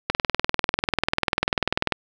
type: click train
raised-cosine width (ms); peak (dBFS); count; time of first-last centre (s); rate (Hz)
0.3; -3; 38; 0.1-1.923; 20.3
effects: none